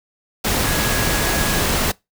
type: tone in noise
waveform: sine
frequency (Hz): 1665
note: G#6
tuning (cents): +4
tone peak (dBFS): -27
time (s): 0.66-1.62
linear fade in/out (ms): 10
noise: pink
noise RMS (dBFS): -19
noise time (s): 0.44-1.92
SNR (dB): -11
effects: noise-tail reverb RT60 0.2 s tail -23 dB re dry